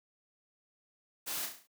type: noise with echo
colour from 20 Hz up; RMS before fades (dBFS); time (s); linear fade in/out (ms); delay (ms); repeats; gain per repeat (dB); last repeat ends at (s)
white; -38; 1.26-1.47; 20; 34; 6; -5; 1.674
effects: high-pass 150 Hz 12 dB/octave